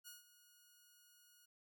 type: tone with ADSR envelope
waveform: 5% pulse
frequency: 1446 Hz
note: F#6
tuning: 40 cents flat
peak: -40 dBFS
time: 0.04-1.46 s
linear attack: 35 ms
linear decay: 150 ms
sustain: -15 dB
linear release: 9 ms
effects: none